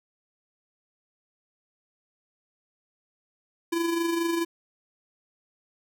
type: tone with amplitude modulation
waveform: square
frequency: 336.3 Hz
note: E4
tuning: 35 cents sharp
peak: -23 dBFS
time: 3.72-4.45 s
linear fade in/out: 10 ms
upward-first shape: sine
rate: 24.6 Hz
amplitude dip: 45%
effects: none